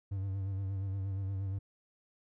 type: tone with vibrato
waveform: triangle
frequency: 97 Hz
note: G2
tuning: 18 cents flat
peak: -31 dBFS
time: 0.11-1.59 s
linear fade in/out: 10 ms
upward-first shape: sine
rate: 8.5 Hz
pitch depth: 42 cents each way
effects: none